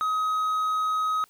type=tone; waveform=triangle; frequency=1265 Hz; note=D#6; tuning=28 cents sharp; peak=-21 dBFS; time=0.01-1.24 s; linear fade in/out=0 ms; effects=white hiss -60 dBFS RMS until 1.29 s